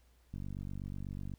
click train, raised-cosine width 5 ms, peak -30 dBFS, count 49, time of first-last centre 0.34-1.338 s, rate 48.1 Hz, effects added 60 Hz sine -64 dBFS peak until 1.38 s + pink hiss -72 dBFS RMS until 1.38 s

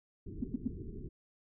pink low-pass noise, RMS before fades -44 dBFS, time 0.26-1.09 s, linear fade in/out 10 ms, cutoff 420 Hz, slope 96 dB/octave
sine tone bursts, 242.9 Hz, B3, 29 cents flat, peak -28 dBFS, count 3, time 0.42-0.677 s, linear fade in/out 5 ms, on 21 ms, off 97 ms
effects none

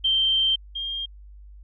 sine tone pair in turn, 3136 / 3211 Hz, G7 / G7, 0 / +41 cents, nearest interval unison, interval 41 cents, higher second, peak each -18 / -27 dBFS, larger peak first, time 0.04-0.56 / 0.75-1.06 s, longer first, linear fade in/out 10 ms, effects added 50 Hz sine -42 dBFS peak until 1.63 s

